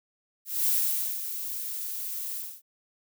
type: noise with ADSR envelope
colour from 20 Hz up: violet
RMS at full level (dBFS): -24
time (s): 0.45-2.62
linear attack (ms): 220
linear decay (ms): 520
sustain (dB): -10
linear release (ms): 260
effects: none